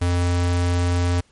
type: tone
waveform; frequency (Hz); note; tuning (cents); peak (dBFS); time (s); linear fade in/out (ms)
square; 88; F2; +14; -18; 0.01-1.21; 10
effects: pink hiss -59 dBFS RMS until 1.31 s + MP3 48 kbps